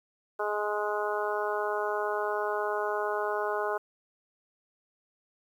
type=harmonic tone; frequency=209 Hz; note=G#3; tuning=11 cents sharp; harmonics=2 / 3 / 4 / 5 / 6 / 7; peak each=-32 / -34 / -35 / -36 / -37 / -37 dBFS; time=0.39-3.78 s; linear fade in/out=10 ms; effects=10-bit